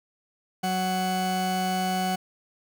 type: tone pair together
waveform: 40% pulse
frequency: 185.7 / 742.8 Hz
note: F#3 / F#5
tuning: +7 / +7 cents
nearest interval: 2 octaves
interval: 2400 cents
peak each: -27 dBFS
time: 0.63-2.16 s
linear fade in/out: 10 ms
effects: none